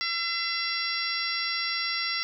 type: harmonic tone with a mistuned harmonic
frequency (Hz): 677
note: E5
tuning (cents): +46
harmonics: 2 / 3 / 4 / 5 / 6 / 7 / 8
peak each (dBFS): -36 / -32 / -38 / -38 / -37 / -33 / -33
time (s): 0.01-2.23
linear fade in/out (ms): 0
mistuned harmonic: 8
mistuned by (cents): +32
effects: none